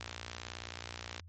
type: click train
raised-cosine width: 0.2 ms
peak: -23 dBFS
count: 71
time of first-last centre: 0.01-1.196 s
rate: 59 Hz
effects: added 86 Hz sine -50 dBFS peak until 1.28 s + MP3 32 kbps